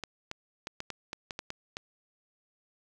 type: clicks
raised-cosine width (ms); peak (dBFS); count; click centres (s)
0.2; -19; 10; 0.037 / 0.314 / 0.671 / 0.804 / 0.903 / 1.131 / 1.308 / 1.391 / 1.504 / 1.769
effects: none